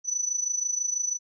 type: tone with amplitude modulation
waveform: sine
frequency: 5970 Hz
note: F#8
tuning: 15 cents sharp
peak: -22 dBFS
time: 0.04-1.19 s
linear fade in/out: 50 ms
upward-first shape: sine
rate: 26.1 Hz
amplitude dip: 75%
effects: none